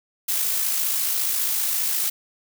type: noise with amplitude modulation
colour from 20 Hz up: blue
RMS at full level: -22 dBFS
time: 0.28-2.1 s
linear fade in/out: 10 ms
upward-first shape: sine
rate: 54.7 Hz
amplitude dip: 30%
effects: none